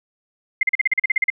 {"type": "tone bursts", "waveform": "sine", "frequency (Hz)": 2094, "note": "C7", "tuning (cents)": 1, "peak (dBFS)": -13, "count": 12, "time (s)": [0.61, 1.302], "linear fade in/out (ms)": 5, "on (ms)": 21, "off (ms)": 40, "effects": []}